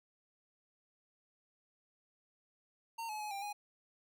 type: tone with pitch steps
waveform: square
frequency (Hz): 916 / 854 / 844 / 793 / 826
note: A#5 / G#5 / G#5 / G5 / G#5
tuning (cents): -31 / +48 / +28 / +20 / -10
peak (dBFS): -40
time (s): 2.98-3.53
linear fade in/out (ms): 10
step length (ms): 110
effects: none